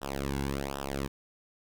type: tone with flanger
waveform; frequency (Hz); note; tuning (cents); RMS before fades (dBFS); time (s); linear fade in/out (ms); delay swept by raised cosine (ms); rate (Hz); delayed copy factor
sawtooth; 69; C#2; -7; -34; 0.01-1.08; 20; 0.45 to 1.65; 1.3; -1
effects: none